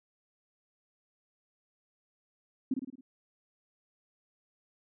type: tone with echo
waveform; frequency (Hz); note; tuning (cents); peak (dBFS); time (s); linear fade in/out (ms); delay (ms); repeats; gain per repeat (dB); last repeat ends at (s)
sine; 261.6; C4; 0; -25; 2.71-2.74; 5; 54; 5; -5; 3.01
effects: none